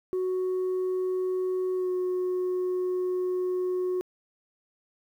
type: tone with pitch glide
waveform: sine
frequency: 370 to 365.3 Hz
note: F#4 to F#4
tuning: 0 to -22 cents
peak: -23 dBFS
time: 0.13-4.01 s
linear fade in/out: 0 ms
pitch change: -22 cents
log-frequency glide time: 1.75-1.9 s
effects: tanh soft clip ceiling -24 dBFS + 10-bit